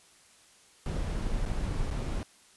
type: noise with dropouts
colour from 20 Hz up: brown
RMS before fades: -31 dBFS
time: 0.86-2.23 s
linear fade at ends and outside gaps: 0 ms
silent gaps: 1.452-1.462 / 1.903-1.912 s
effects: white hiss -59 dBFS RMS until 2.56 s + resampled to 24000 Hz